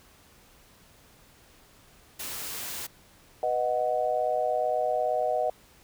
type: noise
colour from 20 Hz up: white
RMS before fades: -36 dBFS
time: 2.19-2.87 s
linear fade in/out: 10 ms
type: chord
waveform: sine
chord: B major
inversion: none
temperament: equal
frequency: 493.9 / 622.3 / 740 Hz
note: B4 / D#5 / F#5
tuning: 0 / 0 / 0 cents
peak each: -31 / -27 / -28 dBFS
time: 3.43-5.5 s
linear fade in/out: 2 ms
effects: pink hiss -57 dBFS RMS until 5.83 s